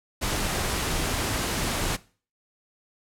pink noise, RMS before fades -27 dBFS, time 0.21-1.97 s, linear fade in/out 20 ms, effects noise-tail reverb RT60 0.4 s tail -20 dB re dry + low-pass 12000 Hz 12 dB/octave

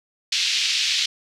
pink band-pass noise, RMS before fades -22 dBFS, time 0.32-1.06 s, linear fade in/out 5 ms, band 2700 to 5400 Hz, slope 24 dB/octave, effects none

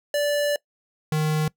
square tone pair in turn, 583 / 154.42 Hz, D5 / D#3, -13 / -13 cents, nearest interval octave + major seventh, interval 2300 cents, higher first, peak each -21 dBFS, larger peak neither, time 0.14-0.56 / 1.12-1.48 s, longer first, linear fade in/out 2 ms, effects noise-tail reverb RT60 0.1 s tail -22 dB re dry

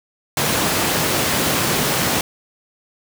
pink high-pass noise, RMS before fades -19 dBFS, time 0.37-2.21 s, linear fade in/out 2 ms, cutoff 130 Hz, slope 12 dB/octave, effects none

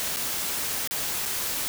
white noise with dropouts, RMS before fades -29 dBFS, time 0-1.68 s, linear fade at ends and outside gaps 0 ms, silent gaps 0.162-0.169 / 0.875-0.91 / 1.254-1.258 s, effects none

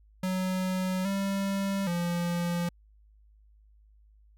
square tone with pitch steps, 185.7 / 196.4 / 173 Hz, F#3 / G3 / F3, +7 / +4 / -16 cents, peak -28 dBFS, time 0.23-2.69 s, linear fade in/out 5 ms, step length 820 ms, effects added 52 Hz sine -56 dBFS peak until 4.37 s

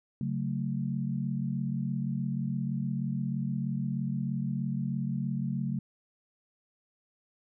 sine chord, F# minor, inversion second, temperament just, 138.75 / 185 / 222 Hz, C#3 / F#3 / A3, +2 / 0 / +16 cents, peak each -32 / -34 / -34 dBFS, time 0.21-5.79 s, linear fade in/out 2 ms, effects none

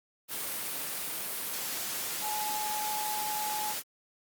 sine tone in noise, 849 Hz, G#5, 38 cents sharp, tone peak -33 dBFS, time 2.21-3.75 s, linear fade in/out 50 ms, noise white, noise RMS -35 dBFS, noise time 0.28-3.83 s, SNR -1 dB, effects high-pass 150 Hz 12 dB/octave + Opus 32 kbps

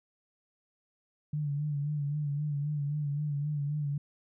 sine tone with vibrato, 146.4 Hz, D3, 5 cents flat, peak -29 dBFS, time 1.33-3.98 s, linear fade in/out 5 ms, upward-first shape sine, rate 3.8 Hz, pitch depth 53 cents each way, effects none

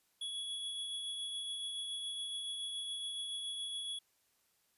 square tone with tremolo, 3367 Hz, G#7, 23 cents sharp, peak -38 dBFS, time 0.21-3.99 s, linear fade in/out 5 ms, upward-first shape triangle, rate 7.1 Hz, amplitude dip 30%, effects white hiss -75 dBFS RMS until 4.77 s + resampled to 32000 Hz

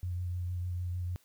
sine tone with vibrato, 89.1 Hz, F2, 35 cents sharp, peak -32 dBFS, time 0.03-1.16 s, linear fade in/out 0 ms, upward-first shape sine, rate 6.6 Hz, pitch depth 20 cents each way, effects white hiss -67 dBFS RMS until 1.24 s

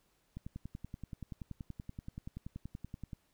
click train, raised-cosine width 5 ms, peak -30 dBFS, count 30, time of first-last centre 0.37-3.132 s, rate 10.5 Hz, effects pink hiss -74 dBFS RMS until 3.33 s

